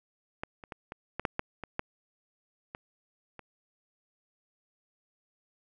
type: clicks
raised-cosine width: 0.5 ms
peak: -19 / -30 / -24 / -24 / -18 / -12 / -14 / -23 / -15 / -24 / -29 dBFS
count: 11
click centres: 0.435 / 0.638 / 0.722 / 0.921 / 1.196 / 1.252 / 1.394 / 1.637 / 1.794 / 2.749 / 3.393 s
effects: none